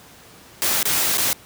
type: noise with dropouts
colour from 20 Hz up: white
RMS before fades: -20 dBFS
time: 0.62-1.33 s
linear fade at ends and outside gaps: 0 ms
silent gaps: 0.829-0.854 / 1.173-1.181 s
effects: pink hiss -46 dBFS RMS until 1.45 s + high-pass 80 Hz 12 dB/octave